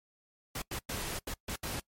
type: noise bursts at uneven times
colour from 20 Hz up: pink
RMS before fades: -37 dBFS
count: 6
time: 0.55-0.62 / 0.71-0.79 / 0.89-1.19 / 1.27-1.34 / 1.48-1.56 / 1.63-1.8 s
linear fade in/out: 5 ms
effects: noise-tail reverb RT60 0.1 s tail -23 dB re dry + MP3 64 kbps